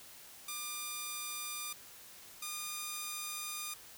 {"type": "tone pair in turn", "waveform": "5% pulse", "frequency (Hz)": [1200, 1216.8], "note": ["D6", "D#6"], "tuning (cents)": [37, -39], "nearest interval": "unison", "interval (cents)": 24, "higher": "second", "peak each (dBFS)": -27, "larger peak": "neither", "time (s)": [[0.48, 1.73], [2.42, 3.74]], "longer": "second", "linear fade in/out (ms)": 5, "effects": ["white hiss -54 dBFS RMS until 3.97 s"]}